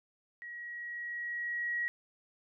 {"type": "tone with level ramp", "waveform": "sine", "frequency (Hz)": 1907, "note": "A#6", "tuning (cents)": 39, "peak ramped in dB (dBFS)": [-42, -30], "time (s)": [0.42, 1.88], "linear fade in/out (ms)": 0, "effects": []}